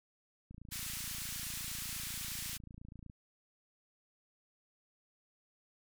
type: click train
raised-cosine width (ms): 5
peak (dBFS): -38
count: 74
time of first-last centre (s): 0.51-3.099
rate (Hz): 28.2
type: band-pass noise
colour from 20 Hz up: white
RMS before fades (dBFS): -42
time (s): 0.71-2.58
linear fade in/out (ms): 20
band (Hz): 1500 to 15000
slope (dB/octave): 12
effects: none